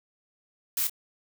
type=noise with echo; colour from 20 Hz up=blue; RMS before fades=-27 dBFS; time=0.77-0.87 s; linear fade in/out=2 ms; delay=26 ms; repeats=1; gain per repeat=-10 dB; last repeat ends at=0.896 s; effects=none